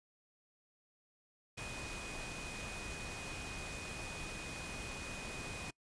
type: tone in noise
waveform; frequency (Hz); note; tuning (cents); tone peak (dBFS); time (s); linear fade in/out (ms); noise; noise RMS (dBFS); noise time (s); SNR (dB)
sine; 2489; D#7; 0; -48; 1.57-5.71; 10; pink; -45; 1.57-5.71; -6
effects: noise-tail reverb RT60 0.1 s tail -25 dB re dry + resampled to 22050 Hz